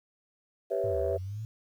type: chord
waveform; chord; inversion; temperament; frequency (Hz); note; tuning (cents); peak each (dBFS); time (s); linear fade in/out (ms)
sine; C# half-diminished seventh; second; equal; 392 / 493.9 / 554.4 / 659.3; G4 / B4 / C#5 / E5; 0 / 0 / 0 / 0; -32; 0.7-1.18; 20
type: linear two-way sweep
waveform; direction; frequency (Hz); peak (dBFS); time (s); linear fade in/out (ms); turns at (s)
sine; down then up; 113 to 72.2 to 113; -34; 0.84-1.45; 0; 0.98
effects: tanh soft clip ceiling -17 dBFS + 10-bit